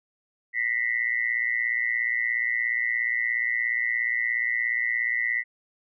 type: tone with amplitude modulation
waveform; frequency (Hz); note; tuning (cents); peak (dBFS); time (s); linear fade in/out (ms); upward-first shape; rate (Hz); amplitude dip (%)
sine; 1978; B6; +2; -19; 0.53-5.44; 50; sine; 117; 90
effects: none